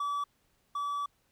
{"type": "tone pair in turn", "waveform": "triangle", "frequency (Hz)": [1149, 1149], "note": ["D6", "D6"], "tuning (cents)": [-38, -38], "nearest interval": "unison", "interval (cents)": 0, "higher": "neither", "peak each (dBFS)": [-28, -29], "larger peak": "first", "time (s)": [[0, 0.24], [0.75, 1.06]], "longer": "second", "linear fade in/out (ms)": 5, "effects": ["pink hiss -72 dBFS RMS until 1.31 s"]}